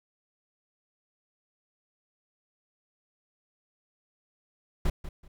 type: noise with echo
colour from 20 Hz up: brown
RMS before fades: -24 dBFS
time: 4.85-4.9 s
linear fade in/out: 5 ms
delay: 190 ms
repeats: 2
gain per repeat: -13 dB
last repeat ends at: 5.28 s
effects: none